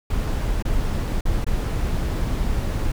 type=noise with dropouts; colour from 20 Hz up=brown; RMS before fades=-22 dBFS; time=0.1-2.92 s; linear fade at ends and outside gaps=5 ms; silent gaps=0.625-0.651 / 1.21-1.253 / 1.445-1.465 s; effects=none